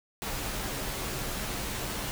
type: noise with comb filter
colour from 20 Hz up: pink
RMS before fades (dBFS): -34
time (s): 0.22-2.11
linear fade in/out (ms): 0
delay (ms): 12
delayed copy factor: -0.5
effects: none